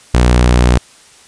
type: tone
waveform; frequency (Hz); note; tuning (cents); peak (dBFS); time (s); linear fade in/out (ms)
sawtooth; 60.9; B1; -24; -3; 0.14-0.78; 5
effects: white hiss -43 dBFS RMS until 1.27 s + resampled to 22050 Hz